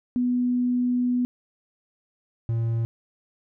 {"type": "tone pair in turn", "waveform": ["sine", "triangle"], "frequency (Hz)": [246.9, 114.92], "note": ["B3", "A#2"], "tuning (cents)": [0, -24], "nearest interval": "octave + minor second", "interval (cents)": 1324, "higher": "first", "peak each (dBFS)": -20, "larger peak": "neither", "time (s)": [[0.16, 1.25], [2.49, 2.85]], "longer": "first", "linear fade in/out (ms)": 0, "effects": []}